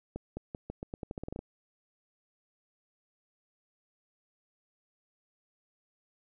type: accelerating click train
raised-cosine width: 2 ms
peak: -24 dBFS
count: 14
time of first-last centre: 0.16-1.391 s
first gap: 210 ms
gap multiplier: 0.85
effects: none